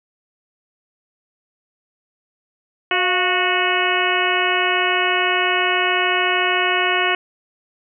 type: harmonic tone with a mistuned harmonic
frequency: 366.8 Hz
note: F#4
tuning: 15 cents flat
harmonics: 1 / 2 / 3 / 4 / 5 / 6 / 7 / 8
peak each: -24 / -24 / -24 / -24 / -24 / -24 / -24 / -24 dBFS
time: 2.91-7.15 s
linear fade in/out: 2 ms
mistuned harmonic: 2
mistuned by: -64 cents
effects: none